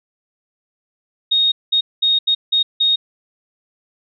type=tone bursts at uneven times; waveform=sine; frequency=3726 Hz; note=A#7; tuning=2 cents flat; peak=-12 dBFS; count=6; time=1.31-1.52 / 1.72-1.81 / 2.02-2.19 / 2.27-2.35 / 2.52-2.63 / 2.8-2.96 s; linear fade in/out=10 ms; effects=none